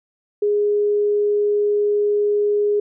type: tone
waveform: sine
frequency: 413.8 Hz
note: G#4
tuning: 6 cents flat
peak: -15 dBFS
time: 0.42-2.8 s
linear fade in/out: 5 ms
effects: none